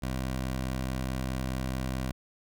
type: tone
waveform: 15% pulse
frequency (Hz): 64.7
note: C2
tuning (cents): -19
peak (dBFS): -24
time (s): 0.02-2.12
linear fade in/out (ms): 10
effects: none